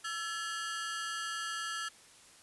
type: ring-modulated tone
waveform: sawtooth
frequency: 1524 Hz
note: G6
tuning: 49 cents flat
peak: -29 dBFS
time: 0.04-1.89 s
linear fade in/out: 10 ms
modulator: 186 Hz
effects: white hiss -58 dBFS RMS until 2.42 s + resampled to 24000 Hz